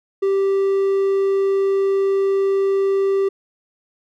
triangle tone, 391.1 Hz, G4, 4 cents flat, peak -13 dBFS, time 0.22-3.29 s, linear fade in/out 10 ms, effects none

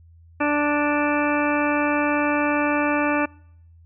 harmonic tone, 293.7 Hz, D4, in tune, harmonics 1 / 2 / 3 / 4 / 5 / 6 / 8 / 9, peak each -22 / -25 / -27 / -28 / -29 / -30 / -31 / -32 dBFS, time 0.4-3.26 s, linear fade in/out 10 ms, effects noise-tail reverb RT60 0.7 s tail -26 dB re dry + added 83 Hz sine -47 dBFS peak until 3.85 s

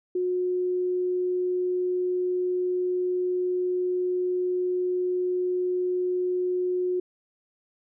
sine tone, 362.6 Hz, F#4, 35 cents flat, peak -23 dBFS, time 0.15-7 s, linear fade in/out 5 ms, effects none

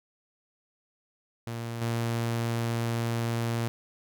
sawtooth tone with level steps, 116.4 Hz, A#2, 2 cents flat, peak -29 / -23 dBFS, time 1.47-3.68 s, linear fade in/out 0 ms, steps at 1.81 s, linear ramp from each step 10 ms, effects none

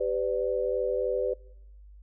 sine chord, G major, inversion none, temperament equal with one note detuned, 392 / 504 / 587.3 Hz, G4 / B4 / D5, 0 / +35 / 0 cents, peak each -31 / -27 / -32 dBFS, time 0-1.34 s, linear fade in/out 10 ms, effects noise-tail reverb RT60 0.9 s tail -24 dB re dry + added 50 Hz sine -47 dBFS peak until 2.02 s

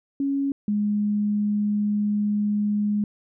sine tone pair in turn, 277.2 / 207.7 Hz, C#4 / G#3, 0 / 0 cents, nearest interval perfect fourth, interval 500 cents, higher first, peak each -21 / -20 dBFS, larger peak second, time 0.2-0.52 / 0.68-3.04 s, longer second, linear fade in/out 2 ms, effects none

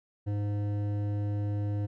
triangle tone with hard clipping, 102.8 Hz, G#2, 17 cents flat, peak -30 dBFS, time 0.26-1.87 s, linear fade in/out 20 ms, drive 15 dB, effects none

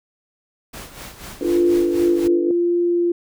pink noise with tremolo, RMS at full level -34 dBFS, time 0.73-2.28 s, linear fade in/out 10 ms, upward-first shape sine, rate 4.1 Hz, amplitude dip 65%
sine chord, B half-diminished seventh, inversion first, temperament equal, 293.7 / 349.2 / 440 / 493.9 Hz, D4 / F4 / A4 / B4, 0 / 0 / 0 / 0 cents, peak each -24 / -25 / -29 / -29 dBFS, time 1.41-2.51 s, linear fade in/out 2 ms
sine tone with vibrato, 346.1 Hz, F4, 16 cents flat, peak -15 dBFS, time 1.44-3.12 s, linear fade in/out 5 ms, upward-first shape triangle, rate 0.92 Hz, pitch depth 9 cents each way
effects none

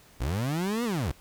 30% pulse linear two-way sweep, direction up then down, 51.91 to 246.9 to 54.4 Hz, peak -24 dBFS, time 0.2-1.12 s, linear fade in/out 10 ms, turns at 0.84 s, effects pink hiss -56 dBFS RMS until 1.2 s

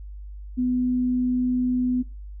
sine tone, 250.2 Hz, B3, 23 cents sharp, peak -20 dBFS, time 0.57-2.03 s, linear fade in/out 20 ms, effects noise-tail reverb RT60 0.3 s tail -21 dB re dry + added 50 Hz sine -35 dBFS peak until 2.4 s

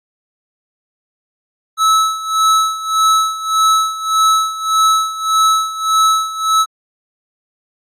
square tone with tremolo, 1300 Hz, E6, 24 cents flat, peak -9 dBFS, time 1.77-6.66 s, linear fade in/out 50 ms, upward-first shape sine, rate 1.7 Hz, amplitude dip 80%, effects low-pass 11000 Hz 12 dB/octave + AAC 64 kbps

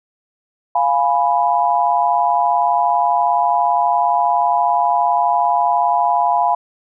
sine chord, F diminished, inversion none, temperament equal, 698.5 / 830.6 / 987.8 Hz, F5 / Ab5 / Cb6, 0 / 0 / 0 cents, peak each -17 dBFS, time 0.75-6.55 s, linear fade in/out 5 ms, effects none

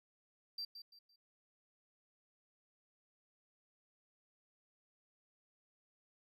triangle tone with echo, 4699 Hz, D8, in tune, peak -38 dBFS, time 0.58-0.65 s, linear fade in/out 5 ms, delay 170 ms, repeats 3, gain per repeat -10 dB, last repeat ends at 1.16 s, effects tanh soft clip ceiling -35 dBFS

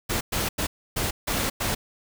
pink noise bursts at uneven times, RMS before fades -26 dBFS, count 6, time 0.09-0.21 / 0.32-0.49 / 0.58-0.67 / 0.96-1.11 / 1.27-1.5 / 1.6-1.75 s, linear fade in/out 10 ms, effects none

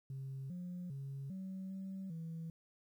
sine tone with pitch steps, 134.6 / 178.5 / 137.3 / 189.6 / 191.7 / 163.8 Hz, C3 / F3 / C#3 / F#3 / G3 / E3, +49 / +38 / -16 / +43 / -38 / -11 cents, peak -40 dBFS, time 0.1-2.5 s, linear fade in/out 2 ms, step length 400 ms, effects tanh soft clip ceiling -39 dBFS + 12-bit

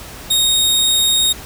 sawtooth tone, 3729 Hz, A#7, in tune, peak -9 dBFS, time 0.3-1.33 s, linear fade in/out 10 ms, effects added 60 Hz sine -41 dBFS peak until 1.45 s + pink hiss -34 dBFS RMS until 1.45 s

